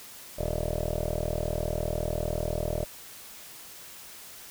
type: tone with low-pass filter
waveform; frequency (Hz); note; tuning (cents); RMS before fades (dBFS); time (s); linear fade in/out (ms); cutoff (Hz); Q
15% pulse; 40.03; D#1; +50; -30; 0.38-2.85; 10; 590; 10
effects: white hiss -46 dBFS RMS until 4.5 s